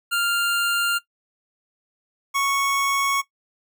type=tone pair in turn; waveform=25% pulse; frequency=1396.9 / 1107 Hz; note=F6 / C#6; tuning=0 / -3 cents; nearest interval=major third; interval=403 cents; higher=first; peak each=-16 dBFS; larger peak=neither; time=0.11-0.99 / 2.34-3.22 s; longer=neither; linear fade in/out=20 ms; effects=noise-tail reverb RT60 0.1 s tail -17 dB re dry